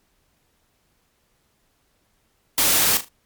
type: noise with echo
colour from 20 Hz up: white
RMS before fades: -18 dBFS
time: 2.58-2.97 s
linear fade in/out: 0 ms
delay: 38 ms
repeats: 3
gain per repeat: -11 dB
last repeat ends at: 3.084 s
effects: pink hiss -66 dBFS RMS until 3.25 s + MP3 96 kbps